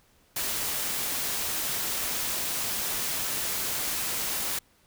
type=noise; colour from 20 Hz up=white; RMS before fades=-30 dBFS; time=0.36-4.59 s; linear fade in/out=5 ms; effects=pink hiss -63 dBFS RMS until 4.86 s